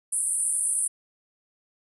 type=band-pass noise; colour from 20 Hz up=white; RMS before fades=-26 dBFS; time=0.12-0.88 s; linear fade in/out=10 ms; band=8800 to 10000 Hz; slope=96 dB/octave; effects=none